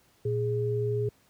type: tone pair together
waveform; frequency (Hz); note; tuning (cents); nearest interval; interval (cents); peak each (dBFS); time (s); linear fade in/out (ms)
sine; 116.81 / 415.2; A#2 / G#4; +4 / 0; octave + minor seventh; 2196; -28; 0.25-1.09; 5
effects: pink hiss -64 dBFS RMS until 1.29 s + high-pass 60 Hz 12 dB/octave